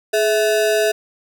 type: ring-modulated tone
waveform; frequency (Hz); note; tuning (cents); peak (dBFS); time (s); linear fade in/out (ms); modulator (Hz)
square; 540; C#5; -45; -12; 0.13-0.92; 10; 117
effects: none